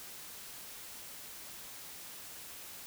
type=silence; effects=white hiss -48 dBFS RMS until 2.86 s